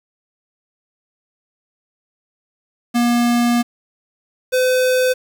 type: tone pair in turn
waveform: square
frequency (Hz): 238.9 / 508.7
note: A#3 / C5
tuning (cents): +43 / -49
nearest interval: octave + minor second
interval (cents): 1308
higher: second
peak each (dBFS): -14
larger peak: neither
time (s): 2.94-3.63 / 4.52-5.14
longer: first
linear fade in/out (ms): 20
effects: 7-bit

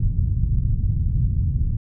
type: low-pass noise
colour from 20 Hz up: white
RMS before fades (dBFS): -20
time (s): 0-1.77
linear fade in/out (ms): 5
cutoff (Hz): 120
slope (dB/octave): 24
effects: none

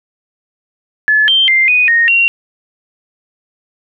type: tone with pitch steps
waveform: sine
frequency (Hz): 1720 / 3151 / 2094 / 2484 / 1858 / 2751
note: A6 / G7 / C7 / D#7 / A#6 / F7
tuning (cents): -40 / +8 / +1 / -3 / -6 / -27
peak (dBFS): -7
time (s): 1.08-2.28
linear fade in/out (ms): 0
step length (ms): 200
effects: none

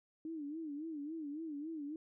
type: tone with vibrato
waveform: sine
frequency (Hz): 305.7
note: D#4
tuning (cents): -30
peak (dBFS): -40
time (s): 0.25-1.96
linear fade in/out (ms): 2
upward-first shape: sine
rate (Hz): 3.6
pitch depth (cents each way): 130
effects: none

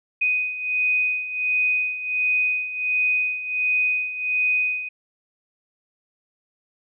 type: beating tone pair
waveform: sine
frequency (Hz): 2495 / 2496.4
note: D#7 / D#7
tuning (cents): +4 / +5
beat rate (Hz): 1.4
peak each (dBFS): -26 / -21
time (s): 0.21-4.89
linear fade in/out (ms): 10
effects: none

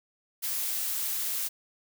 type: noise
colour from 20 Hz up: blue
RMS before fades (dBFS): -31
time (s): 0.42-1.49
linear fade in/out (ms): 20
effects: none

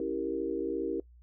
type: chord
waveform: sine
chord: C# diminished seventh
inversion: none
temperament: equal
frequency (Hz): 277.2 / 329.6 / 392 / 466.2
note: C#4 / E4 / G4 / Bb4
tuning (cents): 0 / 0 / 0 / 0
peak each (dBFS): -38 / -34 / -35 / -35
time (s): 0-1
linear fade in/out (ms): 2
effects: noise-tail reverb RT60 0.1 s tail -21 dB re dry + added 60 Hz sine -53 dBFS peak until 1.22 s

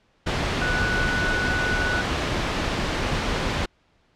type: tone in noise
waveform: sine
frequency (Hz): 1479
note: F#6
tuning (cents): -1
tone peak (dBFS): -24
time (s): 0.61-2.02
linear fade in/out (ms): 10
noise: pink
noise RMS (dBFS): -24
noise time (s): 0.26-3.66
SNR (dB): -3
effects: pink hiss -63 dBFS RMS until 4.15 s + low-pass 4000 Hz 12 dB/octave

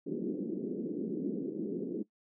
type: band-pass noise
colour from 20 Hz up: white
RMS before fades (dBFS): -36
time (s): 0.06-2.03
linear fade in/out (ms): 10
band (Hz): 180 to 410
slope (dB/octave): 48
effects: noise-tail reverb RT60 0.1 s tail -19 dB re dry

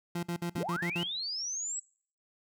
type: tone bursts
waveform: 30% pulse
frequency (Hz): 172.6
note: F3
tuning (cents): -20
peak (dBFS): -29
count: 7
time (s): 0.15-1.034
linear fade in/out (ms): 5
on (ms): 80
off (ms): 54
type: linear sweep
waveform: sine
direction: up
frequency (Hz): 61.2 to 7902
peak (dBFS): -33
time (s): 0.55-1.8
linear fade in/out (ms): 10
effects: noise-tail reverb RT60 0.5 s tail -23 dB re dry

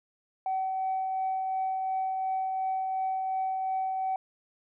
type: tone with tremolo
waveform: sine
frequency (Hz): 760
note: F#5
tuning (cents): +46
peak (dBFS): -25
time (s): 0.46-4.16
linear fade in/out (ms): 2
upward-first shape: triangle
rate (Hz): 2.8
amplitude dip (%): 30
effects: tanh soft clip ceiling -23 dBFS

